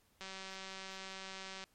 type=click train; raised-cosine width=0.2 ms; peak=-29 dBFS; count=274; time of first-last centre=0.21-1.639 s; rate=191 Hz; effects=pink hiss -72 dBFS RMS until 1.74 s + MP3 64 kbps